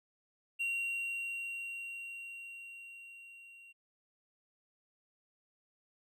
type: tone with level ramp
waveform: triangle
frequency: 2753 Hz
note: F7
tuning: 25 cents flat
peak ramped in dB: -30 to -52 dBFS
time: 0.59-3.73 s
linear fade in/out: 20 ms
effects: none